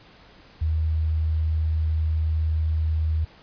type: tone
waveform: sine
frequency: 79 Hz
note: D#2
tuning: 27 cents sharp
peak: -20 dBFS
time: 0.61-3.25 s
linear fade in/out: 10 ms
effects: pink hiss -51 dBFS RMS until 3.42 s + resampled to 11025 Hz